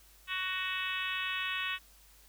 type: harmonic tone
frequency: 372.5 Hz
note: F#4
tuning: 12 cents sharp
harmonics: 3 / 4 / 5 / 6 / 7 / 8 / 9 / 10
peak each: -41 / -41 / -39 / -45 / -37 / -41 / -43 / -46 dBFS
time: 0.27-1.79 s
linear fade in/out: 50 ms
effects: added 50 Hz sine -61 dBFS peak until 2.28 s + white hiss -61 dBFS RMS until 2.28 s